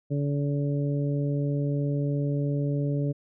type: harmonic tone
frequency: 143.1 Hz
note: D3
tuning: 45 cents flat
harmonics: 1 / 2 / 3 / 4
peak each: -25 / -31 / -35 / -37 dBFS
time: 0.1-3.13 s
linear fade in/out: 20 ms
effects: none